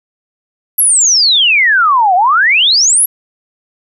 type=exponential two-way sweep; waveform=sine; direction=down then up; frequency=11800 to 698.5 to 11800 Hz; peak=-6 dBFS; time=0.78-3.06 s; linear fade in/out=10 ms; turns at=2.15 s; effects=none